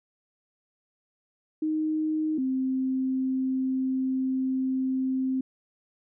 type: tone pair in turn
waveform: sine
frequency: 311.1 / 261.6 Hz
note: D#4 / C4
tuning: 0 / 0 cents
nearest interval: minor third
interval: 300 cents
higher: first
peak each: -24 dBFS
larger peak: neither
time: 1.62-2.38 / 2.38-5.41 s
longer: second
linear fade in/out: 5 ms
effects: none